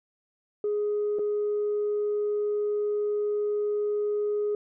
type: tone with dropouts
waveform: sine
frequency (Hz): 416.3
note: G#4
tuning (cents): +4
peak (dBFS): -23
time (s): 0.64-4.55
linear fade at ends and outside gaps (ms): 2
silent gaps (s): 1.187-1.192
effects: tanh soft clip ceiling -21 dBFS